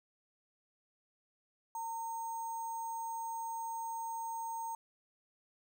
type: tone with sample-and-hold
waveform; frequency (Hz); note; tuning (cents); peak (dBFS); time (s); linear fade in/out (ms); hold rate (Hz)
sine; 914; A#5; -34; -37; 1.75-4.75; 2; 7350
effects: none